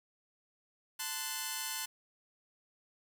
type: chord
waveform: 5% pulse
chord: F# diminished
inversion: first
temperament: equal with one note detuned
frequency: 880 / 1037.5 / 1480 Hz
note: A5 / C6 / F#6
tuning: 0 / -15 / 0 cents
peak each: -29 dBFS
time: 0.99-1.86 s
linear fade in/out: 10 ms
effects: 10-bit